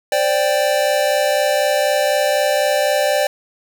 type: chord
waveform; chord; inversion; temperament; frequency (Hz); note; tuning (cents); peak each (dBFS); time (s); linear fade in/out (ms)
square; C suspended second; none; equal; 523.3 / 587.3 / 784; C5 / D5 / G5; 0 / 0 / 0; -22 / -17 / -22; 0.12-3.27; 2
effects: none